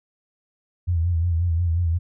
sine tone with vibrato, 85 Hz, F2, 46 cents flat, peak -18 dBFS, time 0.87-1.99 s, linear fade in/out 20 ms, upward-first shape sine, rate 5.6 Hz, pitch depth 74 cents each way, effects none

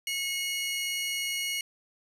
sawtooth tone pair together, 2184 / 2893 Hz, C#7 / F#7, -26 / -40 cents, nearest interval perfect fourth, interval 486 cents, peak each -29 / -29 dBFS, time 0.07-1.61 s, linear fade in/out 2 ms, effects resampled to 32000 Hz + 9-bit

